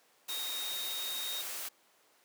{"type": "tone in noise", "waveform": "sine", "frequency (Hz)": 3729, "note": "A#7", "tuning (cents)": 0, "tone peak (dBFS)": -37, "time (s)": [0.29, 1.42], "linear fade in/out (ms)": 10, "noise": "white", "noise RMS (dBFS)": -40, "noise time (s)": [0.28, 1.69], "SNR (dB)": 0, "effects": ["pink hiss -66 dBFS RMS until 2.24 s", "high-pass 400 Hz 12 dB/octave"]}